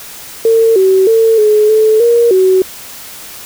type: tone with pitch steps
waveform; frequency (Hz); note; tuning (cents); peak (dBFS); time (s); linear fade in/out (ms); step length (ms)
sine; 452.5 / 380 / 449.7 / 424.6 / 435.4 / 470.8 / 375.1; A4 / F#4 / A4 / G#4 / A4 / A#4 / F#4; +48 / +46 / +38 / +38 / -18 / +17 / +24; -5; 0.45-2.62; 2; 310
effects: white hiss -30 dBFS RMS until 3.45 s